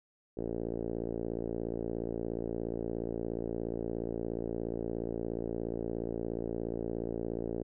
5% pulse tone with low-pass filter, 57 Hz, A#1, 38 cents flat, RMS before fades -36 dBFS, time 0.37-7.63 s, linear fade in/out 5 ms, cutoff 420 Hz, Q 2.2, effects none

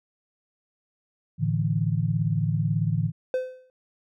sine chord, A suspended fourth, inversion none, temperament equal, 110 / 146.83 / 164.81 Hz, A2 / D3 / E3, 0 / 0 / 0 cents, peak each -26 dBFS, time 1.38-3.12 s, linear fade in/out 50 ms
triangle tone with exponential decay, 512 Hz, C5, 38 cents flat, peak -18 dBFS, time 3.34-3.7 s, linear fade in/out 1 ms, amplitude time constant 78 ms
effects none

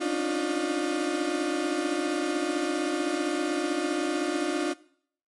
35% pulse tone cluster, 276.3 / 290.3 / 305.9 / 354.5 Hz, C#4 / D4 / D#4 / F4, -6 / -20 / -29 / +26 cents, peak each -33 / -32 / -28 / -28 dBFS, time 0-4.74 s, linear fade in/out 20 ms, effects noise-tail reverb RT60 0.6 s tail -20 dB re dry + MP3 48 kbps

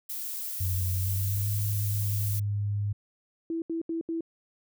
violet noise, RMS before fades -35 dBFS, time 0.09-2.4 s, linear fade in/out 10 ms
sine tone with pitch glide, 91.3 to 102.48 Hz, F#2 to G#2, -23 to -23 cents, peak -26 dBFS, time 0.6-2.93 s, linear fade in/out 10 ms, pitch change +200 cents, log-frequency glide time 0.88-1.48 s
sine tone bursts, 329.6 Hz, E4, in tune, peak -28 dBFS, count 4, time 3.5-4.208 s, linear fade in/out 2 ms, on 120 ms, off 76 ms
effects none

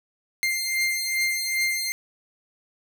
sawtooth beating tone pair, 2100 / 2102.5 Hz, C7 / C7, +6 / +8 cents, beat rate 2.5 Hz, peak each -25 / -21 dBFS, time 0.43-1.92 s, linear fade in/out 0 ms, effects none

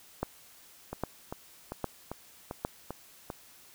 two click trains, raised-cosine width 1 ms, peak -22 / -16 dBFS, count 7 / 4, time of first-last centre 0.93-3.302 / 0.23-2.649 s, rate 2.53 / 1.24 Hz, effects white hiss -56 dBFS RMS until 3.74 s

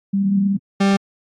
sine / 40% pulse tone pair in turn, 197.1 / 197.1 Hz, G3 / G3, +10 / +10 cents, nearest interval unison, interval 0 cents, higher neither, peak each -15 / -12 dBFS, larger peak second, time 0.13-0.57 / 0.8-0.97 s, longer first, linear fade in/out 10 ms, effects low-pass 6000 Hz 12 dB/octave + AAC 32 kbps

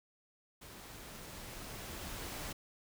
pink noise with level ramp, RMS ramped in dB -52 to -42 dBFS, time 0.61-2.53 s, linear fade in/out 10 ms, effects none

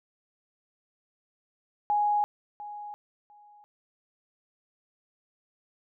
sine tone with echo, 830.6 Hz, G#5, in tune, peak -22 dBFS, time 1.9-2.24 s, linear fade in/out 0 ms, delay 700 ms, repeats 2, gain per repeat -15 dB, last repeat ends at 3.64 s, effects none

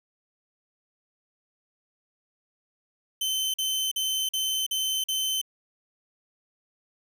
sawtooth tone bursts, 3072 Hz, G7, 36 cents flat, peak -22 dBFS, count 6, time 3.21-5.415 s, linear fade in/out 5 ms, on 330 ms, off 45 ms, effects none

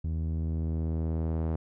sawtooth tone with low-pass filter sweep, 80.3 Hz, E2, 45 cents flat, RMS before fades -30 dBFS, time 0.04-1.56 s, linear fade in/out 5 ms, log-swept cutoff 170 to 770 Hz, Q 0.71, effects none

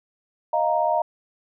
sine chord, Eb suspended second, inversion none, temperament equal, 622.3 / 698.5 / 932.3 Hz, Eb5 / F5 / Bb5, 0 / 0 / 0 cents, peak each -23 dBFS, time 0.53-1.02 s, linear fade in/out 5 ms, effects none

